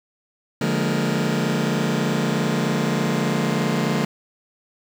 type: chord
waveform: sawtooth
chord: Bb dominant seventh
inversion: first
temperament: just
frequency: 145.68 / 174.81 / 209.8 / 233.1 Hz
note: D3 / F3 / Ab3 / Bb3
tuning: -14 / +2 / +18 / 0 cents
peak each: -21 dBFS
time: 0.61-4.05 s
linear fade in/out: 5 ms
effects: low-pass 7000 Hz 12 dB/octave + 7-bit